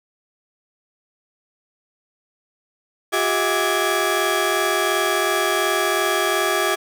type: tone cluster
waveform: 30% pulse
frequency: 359.9 / 402.7 / 644 / 1169 / 1672 Hz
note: F#4 / G4 / E5 / D6 / G#6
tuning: -48 / +47 / -41 / -8 / +11 cents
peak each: -22 dBFS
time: 3.12-6.76 s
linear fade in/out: 20 ms
effects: none